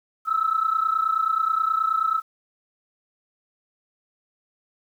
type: tone pair together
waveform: sine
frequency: 1292 / 1321.4 Hz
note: E6 / E6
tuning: -35 / +4 cents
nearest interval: unison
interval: 39 cents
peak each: -22 dBFS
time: 0.25-2.22 s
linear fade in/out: 50 ms
effects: tanh soft clip ceiling -12 dBFS + 9-bit